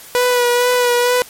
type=tone with vibrato; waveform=sawtooth; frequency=489.9 Hz; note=B4; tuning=14 cents flat; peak=-8 dBFS; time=0.15-1.22 s; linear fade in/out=0 ms; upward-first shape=sine; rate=2.2 Hz; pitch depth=24 cents each way; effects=white hiss -38 dBFS RMS until 1.29 s + MP3 64 kbps